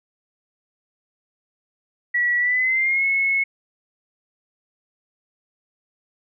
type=tone with pitch glide; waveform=sine; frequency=1937 to 2187 Hz; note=B6 to C#7; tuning=-34 to -24 cents; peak=-17 dBFS; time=2.14-3.44 s; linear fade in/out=10 ms; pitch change=+210 cents; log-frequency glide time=2.38-3.05 s; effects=none